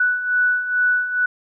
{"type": "beating tone pair", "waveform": "sine", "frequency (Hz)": [1480, 1482.3], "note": ["F#6", "F#6"], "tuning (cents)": [0, 3], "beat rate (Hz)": 2.3, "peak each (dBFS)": [-23, -17], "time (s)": [0, 1.26], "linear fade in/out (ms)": 5, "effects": []}